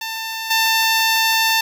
10% pulse tone with level steps, 894 Hz, A5, 27 cents sharp, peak -16 / -6 dBFS, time 0.01-1.61 s, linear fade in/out 5 ms, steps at 0.5 s, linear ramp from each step 10 ms, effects none

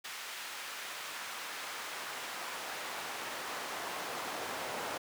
brown noise with high-pass filter sweep, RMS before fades -41 dBFS, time 0.04-4.98 s, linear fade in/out 10 ms, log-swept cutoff 1800 to 620 Hz, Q 0.76, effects none

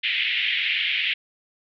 pink band-pass noise, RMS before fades -24 dBFS, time 0.03-1.14 s, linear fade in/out 10 ms, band 2000 to 3400 Hz, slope 48 dB/octave, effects none

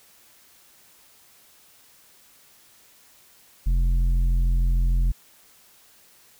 sine tone with tanh clipping, 43.34 Hz, F1, 12 cents flat, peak -19 dBFS, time 3.66-5.12 s, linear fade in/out 10 ms, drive 8 dB, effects white hiss -55 dBFS RMS until 6.39 s

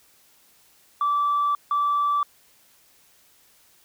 sine tone bursts at uneven times, 1161 Hz, D6, 20 cents flat, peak -18 dBFS, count 2, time 1.01-1.55 / 1.71-2.23 s, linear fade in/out 2 ms, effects tanh soft clip ceiling -16 dBFS + white hiss -58 dBFS RMS until 3.84 s

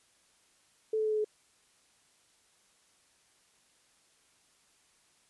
sine tone with pitch steps, 437.1 / 434.3 / 431.6 / 428.8 / 426.1 Hz, A4 / A4 / A4 / A4 / G#4, -11 / -23 / -33 / -45 / +44 cents, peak -27 dBFS, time 0.93-1.245 s, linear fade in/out 5 ms, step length 63 ms, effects white hiss -67 dBFS RMS until 5.29 s + resampled to 24000 Hz

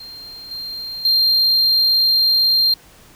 triangle tone with level steps, 4186 Hz, C8, in tune, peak -32 / -25 / -11 dBFS, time 0-2.74 s, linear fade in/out 5 ms, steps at 0.51 / 1.05 s, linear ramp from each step 2 ms, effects pink hiss -47 dBFS RMS until 3.15 s

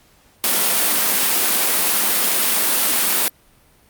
white high-pass noise, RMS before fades -17 dBFS, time 0.44-3.28 s, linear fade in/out 0 ms, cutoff 180 Hz, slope 48 dB/octave, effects pink hiss -54 dBFS RMS until 3.89 s + Opus 48 kbps

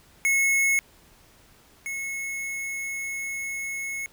square tone pair in turn, 2185 / 2185 Hz, C#7 / C#7, -26 / -26 cents, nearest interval unison, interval 0 cents, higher neither, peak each -20 / -30 dBFS, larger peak first, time 0.25-0.79 / 1.86-4.06 s, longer second, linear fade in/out 0 ms, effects pink hiss -56 dBFS RMS until 4.12 s

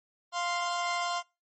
sawtooth tone pair together, 698.5 / 1046.5 Hz, F5 / C6, 0 / 0 cents, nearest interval perfect fifth, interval 700 cents, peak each -28 dBFS, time 0.32-1.23 s, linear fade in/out 50 ms, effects noise-tail reverb RT60 0.3 s tail -26 dB re dry + MP3 32 kbps

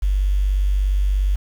sine tone, 48.5 Hz, G1, 18 cents flat, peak -15 dBFS, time 0.02-1.36 s, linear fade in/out 10 ms, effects 7-bit

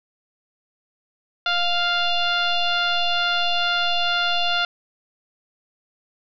sine tone with frequency modulation, 1396.9 Hz, F6, in tune, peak -18 dBFS, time 1.46-4.65 s, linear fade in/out 2 ms, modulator 699 Hz, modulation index 3.7, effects none

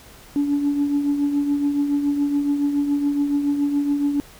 sine tone with tremolo, 286.7 Hz, D4, 42 cents flat, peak -14 dBFS, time 0.36-4.2 s, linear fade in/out 0 ms, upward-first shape triangle, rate 7.1 Hz, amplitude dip 60%, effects tanh soft clip ceiling -13 dBFS + pink hiss -46 dBFS RMS until 4.39 s

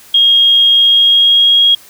sine tone with pitch glide, 3258 to 3283 Hz, G#7 to G#7, -34 to -21 cents, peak -5 dBFS, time 0.14-1.75 s, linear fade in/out 5 ms, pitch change +13 cents, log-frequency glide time 0.77-1.63 s, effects white hiss -40 dBFS RMS until 1.89 s

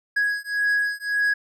triangle beating tone pair, 1661.2 / 1663 Hz, G#6 / G#6, 0 / +2 cents, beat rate 1.8 Hz, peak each -22 dBFS, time 0.16-1.34 s, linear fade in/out 10 ms, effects none

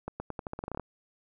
accelerating click train, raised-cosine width 1 ms, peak -21 dBFS, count 13, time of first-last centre 0.08-0.797 s, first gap 120 ms, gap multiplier 0.86, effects none

